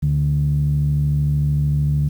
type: tone with low-pass filter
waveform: sawtooth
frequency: 73.3 Hz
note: D2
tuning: 3 cents flat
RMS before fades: -18 dBFS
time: 0.02-2.09 s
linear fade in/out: 10 ms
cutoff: 160 Hz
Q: 8.7
effects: 8-bit